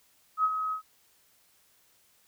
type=tone with ADSR envelope; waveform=sine; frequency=1272 Hz; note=D#6; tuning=38 cents sharp; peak=-20 dBFS; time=0.37-0.82 s; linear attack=70 ms; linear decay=47 ms; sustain=-8 dB; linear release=98 ms; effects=white hiss -65 dBFS RMS until 2.27 s